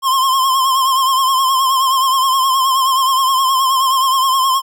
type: tone with vibrato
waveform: square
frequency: 1059 Hz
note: C6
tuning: 21 cents sharp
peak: -12 dBFS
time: 0.02-4.62 s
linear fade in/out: 50 ms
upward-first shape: triangle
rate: 9.5 Hz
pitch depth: 70 cents each way
effects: none